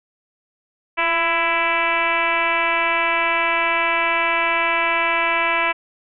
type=tone with frequency modulation; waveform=sine; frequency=1661.2 Hz; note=G#6; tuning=in tune; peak=-16 dBFS; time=0.97-5.73 s; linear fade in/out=20 ms; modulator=330 Hz; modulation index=3.1; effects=none